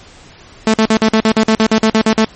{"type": "tone bursts", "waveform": "sawtooth", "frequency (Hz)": 220, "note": "A3", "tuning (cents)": 0, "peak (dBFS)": -4, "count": 14, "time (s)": [0.67, 2.247], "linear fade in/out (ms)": 2, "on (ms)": 69, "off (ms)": 47, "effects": ["pink hiss -40 dBFS RMS until 2.35 s", "MP3 32 kbps"]}